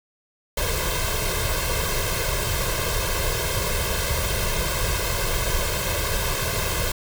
pink noise with comb filter, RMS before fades -24 dBFS, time 0.57-6.92 s, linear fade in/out 5 ms, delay 1.9 ms, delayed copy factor +0.9, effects none

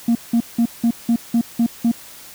sine tone bursts, 233.1 Hz, A#3, in tune, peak -10 dBFS, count 8, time 0.08-1.916 s, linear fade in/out 5 ms, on 72 ms, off 180 ms, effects tanh soft clip ceiling -11 dBFS + white hiss -40 dBFS RMS until 2.34 s

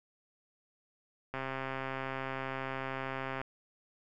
click train, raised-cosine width 0.5 ms, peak -22 dBFS, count 277, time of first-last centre 1.34-3.415 s, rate 133 Hz, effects none

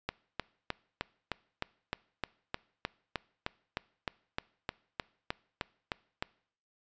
click train, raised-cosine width 0.3 ms, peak -16 dBFS, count 21, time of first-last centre 0.09-6.225 s, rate 3.26 Hz, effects noise-tail reverb RT60 0.6 s tail -23 dB re dry + resampled to 16000 Hz

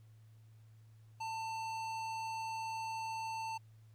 triangle tone with hard clipping, 893 Hz, A5, 25 cents sharp, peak -40 dBFS, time 1.2-3.58 s, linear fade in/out 10 ms, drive 18 dB, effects added 110 Hz sine -57 dBFS peak until 3.94 s + pink hiss -75 dBFS RMS until 3.94 s

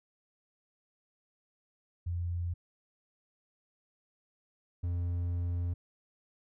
sine / triangle tone pair in turn, 86.8 / 87.27 Hz, F2 / F2, -10 / -1 cents, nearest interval unison, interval 9 cents, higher second, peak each -31 / -28 dBFS, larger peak second, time 2.06-2.54 / 4.83-5.74 s, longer second, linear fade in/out 10 ms, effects none

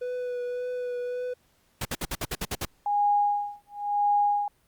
triangle tone with vibrato, 493.9 Hz, B4, in tune, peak -27 dBFS, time 0.01-1.34 s, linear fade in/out 10 ms, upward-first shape triangle, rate 1.8 Hz, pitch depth 18 cents each way
pink noise bursts, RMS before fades -30 dBFS, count 9, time 1.81-2.652 s, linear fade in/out 5 ms, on 42 ms, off 58 ms
sine tone with tremolo, 821 Hz, G#5, 20 cents flat, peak -19 dBFS, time 2.86-4.48 s, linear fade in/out 2 ms, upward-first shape sine, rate 0.96 Hz, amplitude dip 100%
effects pink hiss -66 dBFS RMS until 4.67 s + Opus 48 kbps

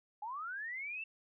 sine linear sweep, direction up, 807 to 2700 Hz, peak -39 dBFS, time 0.22-1.04 s, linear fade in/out 5 ms, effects none

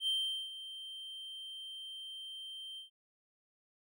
triangle tone with ADSR envelope, 3136 Hz, G7, in tune, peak -28 dBFS, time 0-2.9 s, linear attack 74 ms, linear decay 420 ms, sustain -14 dB, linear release 120 ms, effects none

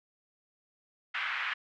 pink band-pass noise, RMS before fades -34 dBFS, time 1.14-1.54 s, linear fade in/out 10 ms, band 1300 to 2600 Hz, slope 24 dB/octave, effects none

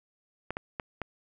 clicks, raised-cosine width 0.5 ms, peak -18 dBFS, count 4, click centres 0.506 / 0.569 / 0.798 / 1.017 s, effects none

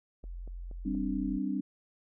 sine tone, 43.65 Hz, F1, in tune, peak -38 dBFS, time 0.23-1.39 s, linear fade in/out 20 ms
click train, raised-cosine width 2 ms, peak -38 dBFS, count 4, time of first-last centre 0.24-0.949 s, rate 4.23 Hz
sine chord, G suspended fourth, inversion none, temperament equal, 196 / 261.6 / 293.7 Hz, G3 / C4 / D4, 0 / 0 / 0 cents, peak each -34 dBFS, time 0.85-1.61 s, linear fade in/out 10 ms
effects none

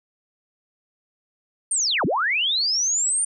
sine linear two-way sweep, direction down then up, 9140 to 124.1 to 9140 Hz, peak -19 dBFS, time 1.71-3.25 s, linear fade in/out 5 ms, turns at 2.05 s, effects none

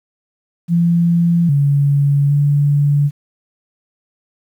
sine tone with pitch steps, 170.5 / 141.9 / 144.2 Hz, F3 / C#3 / D3, -41 / +41 / -31 cents, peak -10 dBFS, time 0.68-3.11 s, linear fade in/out 50 ms, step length 810 ms, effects 8-bit

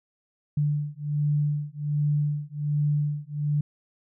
sine beating tone pair, 146.83 / 148.13 Hz, D3 / D3, 0 / +15 cents, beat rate 1.3 Hz, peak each -26 dBFS, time 0.57-3.61 s, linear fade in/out 5 ms, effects none

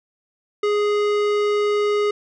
sine tone with tanh clipping, 415.3 Hz, G#4, in tune, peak -19 dBFS, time 0.63-2.11 s, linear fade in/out 5 ms, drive 18 dB, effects none

